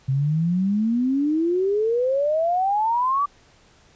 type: exponential sweep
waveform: sine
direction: up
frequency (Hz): 130 to 1173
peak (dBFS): -18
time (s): 0.08-3.26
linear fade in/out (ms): 10
effects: pink hiss -55 dBFS RMS until 3.95 s + resampled to 16000 Hz